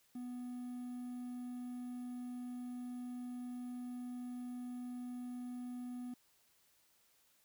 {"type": "tone with quantisation", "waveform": "triangle", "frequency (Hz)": 246.9, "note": "B3", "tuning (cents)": 0, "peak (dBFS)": -40, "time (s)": [0.15, 6.14], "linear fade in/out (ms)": 5, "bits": 11, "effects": ["white hiss -72 dBFS RMS until 7.44 s"]}